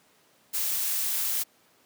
blue noise, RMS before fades -28 dBFS, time 0.53-1.44 s, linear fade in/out 20 ms, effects pink hiss -62 dBFS RMS until 1.85 s + high-pass 200 Hz 12 dB/octave

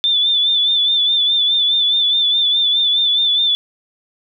sine tone with vibrato, 3520 Hz, A7, in tune, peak -12 dBFS, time 0.04-3.55 s, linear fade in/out 0 ms, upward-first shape sine, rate 4.8 Hz, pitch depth 50 cents each way, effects none

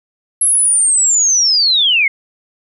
sine linear sweep, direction down, 11110 to 2088 Hz, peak -9 dBFS, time 0.41-2.08 s, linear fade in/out 5 ms, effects none

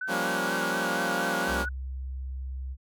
sine tone with vibrato, 1480 Hz, F#6, in tune, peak -30 dBFS, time 0.01-1.69 s, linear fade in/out 5 ms, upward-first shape sine, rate 4.2 Hz, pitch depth 57 cents each way
10% pulse chord, G half-diminished seventh, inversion third, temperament equal, 174.61 / 196 / 233.1 / 277.2 Hz, F3 / G3 / Bb3 / Db4, 0 / 0 / 0 / 0 cents, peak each -25 dBFS, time 0.07-1.66 s, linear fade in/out 50 ms
sine tone, 65.41 Hz, C2, in tune, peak -32 dBFS, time 1.47-2.77 s, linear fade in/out 50 ms
effects none

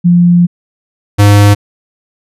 sine / square tone pair in turn, 174.61 / 102.36 Hz, F3 / G#2, 0 / -25 cents, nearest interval major sixth, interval 925 cents, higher first, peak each -3 dBFS, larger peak neither, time 0.04-0.47 / 1.18-1.55 s, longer first, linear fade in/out 20 ms, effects resampled to 32000 Hz

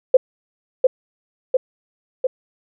sine tone with echo, 516 Hz, C5, 24 cents flat, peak -5 dBFS, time 0.14-0.17 s, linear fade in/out 5 ms, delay 700 ms, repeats 3, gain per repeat -3 dB, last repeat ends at 2.27 s, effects none

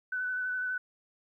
sine tone with vibrato, 1500 Hz, F#6, 23 cents sharp, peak -30 dBFS, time 0.12-0.78 s, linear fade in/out 5 ms, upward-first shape square, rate 12 Hz, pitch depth 15 cents each way, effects 12-bit

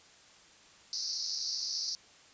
white band-pass noise, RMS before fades -36 dBFS, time 0.93-1.95 s, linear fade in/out 0 ms, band 4300 to 5800 Hz, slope 96 dB/octave, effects white hiss -58 dBFS RMS until 2.33 s + resampled to 16000 Hz

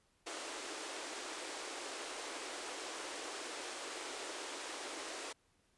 pink band-pass noise, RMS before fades -45 dBFS, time 0.26-5.33 s, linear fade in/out 10 ms, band 300 to 9600 Hz, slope 48 dB/octave, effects pink hiss -74 dBFS RMS until 5.77 s + resampled to 24000 Hz

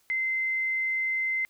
sine tone, 2070 Hz, C7, 19 cents flat, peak -25 dBFS, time 0.1-1.45 s, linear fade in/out 0 ms, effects white hiss -66 dBFS RMS until 1.49 s

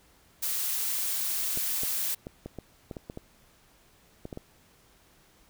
blue noise, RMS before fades -30 dBFS, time 0.42-2.15 s, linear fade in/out 10 ms
clicks, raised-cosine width 2 ms, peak -24 dBFS, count 12, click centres 1.574 / 1.834 / 2.269 / 2.46 / 2.587 / 2.912 / 2.968 / 3.099 / 3.174 / 4.254 / 4.328 / 4.374 s
effects pink hiss -61 dBFS RMS until 5.49 s

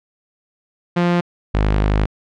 sawtooth tone pair in turn, 174.61 / 51.48 Hz, F3 / G#1, 0 / -15 cents, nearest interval octave + major sixth, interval 2115 cents, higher first, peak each -10 dBFS, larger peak neither, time 0.96-1.21 / 1.54-2.06 s, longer second, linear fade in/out 10 ms, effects low-pass 3000 Hz 12 dB/octave

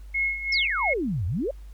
sine tone with tremolo, 2170 Hz, C#7, 37 cents flat, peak -21 dBFS, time 0.14-0.94 s, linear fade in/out 10 ms, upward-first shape sine, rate 2.9 Hz, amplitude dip 70%
sine exponential two-way sweep, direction down then up, 5588 to 79.2 to 606 Hz, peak -24 dBFS, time 0.52-1.51 s, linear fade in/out 5 ms, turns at 1.26 s
effects added 50 Hz sine -39 dBFS peak until 1.73 s + pink hiss -61 dBFS RMS until 1.73 s

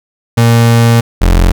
35% pulse tone pair in turn, 116.54 / 43.79 Hz, A#2 / F1, 0 / +5 cents, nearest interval octave + perfect fourth, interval 1695 cents, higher first, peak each -3 dBFS, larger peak neither, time 0.37-1.01 / 1.21-1.52 s, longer first, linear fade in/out 10 ms, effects none

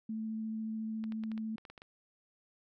sine tone with vibrato, 220 Hz, A3, in tune, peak -35 dBFS, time 0.09-1.56 s, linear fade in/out 5 ms, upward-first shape triangle, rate 14 Hz, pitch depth 11 cents each way
clicks, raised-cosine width 0.3 ms, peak -34 dBFS, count 10, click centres 1.04 / 1.122 / 1.237 / 1.317 / 1.378 / 1.582 / 1.652 / 1.7 / 1.778 / 1.819 s
effects none

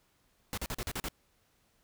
pink noise bursts, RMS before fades -36 dBFS, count 7, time 0.53-1.085 s, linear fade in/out 0 ms, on 45 ms, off 40 ms, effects pink hiss -71 dBFS RMS until 1.83 s

